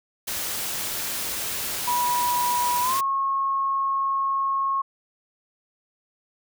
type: noise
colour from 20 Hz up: white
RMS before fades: -29 dBFS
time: 0.27-3.01 s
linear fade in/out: 10 ms
type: tone with pitch glide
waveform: sine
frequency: 976 to 1089.2 Hz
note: B5 to C#6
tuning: -21 to -31 cents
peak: -21 dBFS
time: 1.87-4.82 s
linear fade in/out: 10 ms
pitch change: +190 cents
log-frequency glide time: 2.81-2.98 s
effects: none